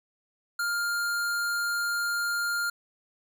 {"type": "tone", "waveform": "square", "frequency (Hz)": 1404, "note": "F6", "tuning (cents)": 9, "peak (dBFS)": -27, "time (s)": [0.59, 2.7], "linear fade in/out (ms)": 5, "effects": []}